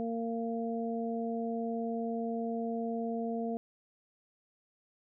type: harmonic tone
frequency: 229.8 Hz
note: A#3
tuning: 25 cents flat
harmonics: 1 / 2 / 3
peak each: -34 / -37 / -39 dBFS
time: 0-3.57 s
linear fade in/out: 0 ms
effects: none